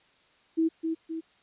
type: tone with echo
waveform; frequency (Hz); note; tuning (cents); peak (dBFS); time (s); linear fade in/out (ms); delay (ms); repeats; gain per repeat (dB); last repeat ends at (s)
sine; 324.4; E4; -28; -21; 0.57-0.69; 20; 260; 2; -5; 1.21
effects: white hiss -63 dBFS RMS until 1.42 s + resampled to 8000 Hz